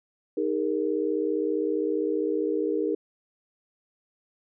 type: chord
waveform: sine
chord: D# suspended fourth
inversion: none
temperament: equal with one note detuned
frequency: 311.1 / 406.3 / 466.2 Hz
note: D#4 / G#4 / A#4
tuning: 0 / -38 / 0 cents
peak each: -28 dBFS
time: 0.37-2.95 s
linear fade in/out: 5 ms
effects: none